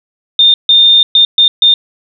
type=tone bursts at uneven times; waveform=sine; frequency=3627 Hz; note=A#7; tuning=48 cents flat; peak=-3 dBFS; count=5; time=0.39-0.54 / 0.69-1.03 / 1.15-1.25 / 1.38-1.48 / 1.62-1.74 s; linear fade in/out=2 ms; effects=none

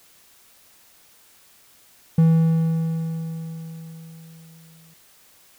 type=tone with exponential decay; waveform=triangle; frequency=162.9 Hz; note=E3; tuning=20 cents flat; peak=-9 dBFS; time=2.18-4.94 s; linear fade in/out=5 ms; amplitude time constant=600 ms; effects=white hiss -54 dBFS RMS until 5.58 s

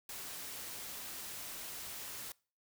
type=noise; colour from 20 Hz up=white; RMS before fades=-45 dBFS; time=0.09-2.32 s; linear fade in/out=2 ms; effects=noise-tail reverb RT60 0.4 s tail -24 dB re dry

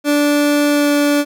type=tone with pitch glide; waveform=30% pulse; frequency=291.8 to 290 Hz; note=D4 to D4; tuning=-11 to -22 cents; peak=-9 dBFS; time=0.04-1.25 s; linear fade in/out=50 ms; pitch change=-11 cents; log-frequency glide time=0.68-0.91 s; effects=none

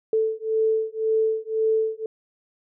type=beating tone pair; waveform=sine; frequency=440 / 441.9 Hz; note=A4 / A4; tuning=0 / +7 cents; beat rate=1.9 Hz; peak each=-23 dBFS; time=0.13-2.06 s; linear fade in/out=2 ms; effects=none

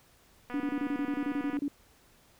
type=click train; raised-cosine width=0.5 ms; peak=-28 dBFS; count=263; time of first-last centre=0.5-1.569 s; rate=245 Hz
type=tone bursts; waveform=sine; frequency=286 Hz; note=D4; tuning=46 cents flat; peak=-28 dBFS; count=13; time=0.54-1.681 s; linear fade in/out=2 ms; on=61 ms; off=29 ms
effects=pink hiss -62 dBFS RMS until 2.39 s

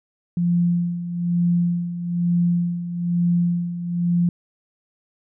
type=tone with tremolo; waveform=sine; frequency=173.6 Hz; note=F3; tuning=10 cents flat; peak=-15 dBFS; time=0.37-4.29 s; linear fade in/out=2 ms; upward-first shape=sine; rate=1.1 Hz; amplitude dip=70%; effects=none

